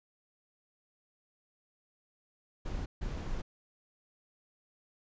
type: noise bursts at uneven times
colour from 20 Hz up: brown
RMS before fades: -36 dBFS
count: 2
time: 2.65-2.86 / 3.01-3.42 s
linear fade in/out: 10 ms
effects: resampled to 16000 Hz